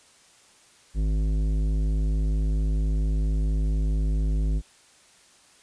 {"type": "tone with tanh clipping", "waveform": "triangle", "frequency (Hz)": 52.2, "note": "G#1", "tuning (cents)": 10, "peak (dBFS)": -23, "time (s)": [0.94, 4.62], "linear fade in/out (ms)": 50, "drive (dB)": 17, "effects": ["white hiss -56 dBFS RMS until 5.62 s", "resampled to 22050 Hz"]}